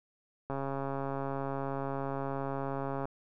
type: click train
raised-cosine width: 1 ms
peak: -22 dBFS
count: 351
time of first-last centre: 0.5-3.055 s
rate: 137 Hz
effects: none